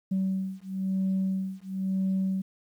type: beating tone pair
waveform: sine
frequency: 190 / 191 Hz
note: F#3 / G3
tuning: +46 / -45 cents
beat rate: 1 Hz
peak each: -28 dBFS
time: 0.11-2.42 s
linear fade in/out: 10 ms
effects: tanh soft clip ceiling -21 dBFS + 10-bit